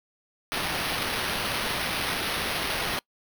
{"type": "noise with sample-and-hold", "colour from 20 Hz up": "white", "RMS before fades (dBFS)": -29, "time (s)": [0.52, 2.99], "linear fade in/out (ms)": 0, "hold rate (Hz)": 7350, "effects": ["noise-tail reverb RT60 0.1 s tail -25 dB re dry"]}